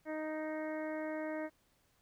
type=harmonic tone; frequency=310.8 Hz; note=D#4; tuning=2 cents flat; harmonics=1 / 2 / 3 / 4 / 5 / 6 / 7; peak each=-40 / -40 / -49 / -54 / -51 / -50 / -53 dBFS; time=0.05-1.5 s; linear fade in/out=50 ms; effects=pink hiss -73 dBFS RMS until 2.01 s